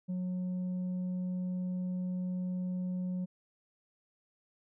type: tone with tanh clipping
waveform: sine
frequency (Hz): 182.1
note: F#3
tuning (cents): -27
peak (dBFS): -33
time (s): 0.08-3.26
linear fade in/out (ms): 20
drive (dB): 3
effects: none